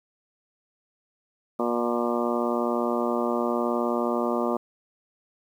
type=harmonic tone with a mistuned harmonic; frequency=119.3 Hz; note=A#2; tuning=41 cents sharp; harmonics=2 / 3 / 4 / 5 / 6 / 7 / 8 / 9 / 10; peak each=-28 / -29 / -31 / -30 / -34 / -37 / -36 / -35 / -34 dBFS; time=1.59-4.57 s; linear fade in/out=5 ms; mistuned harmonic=7; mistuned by=+25 cents; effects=9-bit